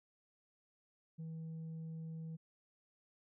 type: tone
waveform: sine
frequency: 161.5 Hz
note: E3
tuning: 35 cents flat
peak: -40 dBFS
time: 1.18-2.37 s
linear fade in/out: 20 ms
effects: tanh soft clip ceiling -42 dBFS